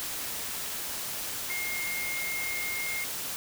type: tone in noise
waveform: sine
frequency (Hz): 2134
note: C7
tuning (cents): +34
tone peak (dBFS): -32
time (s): 1.5-3.04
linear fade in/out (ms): 0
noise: white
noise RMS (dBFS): -35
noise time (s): 0-3.36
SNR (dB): 0
effects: none